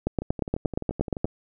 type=two click trains; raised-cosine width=2 ms; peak=-19 / -10 dBFS; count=13 / 11; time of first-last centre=0.22-1.254 / 0.07-1.245 s; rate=11.6 / 8.51 Hz; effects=none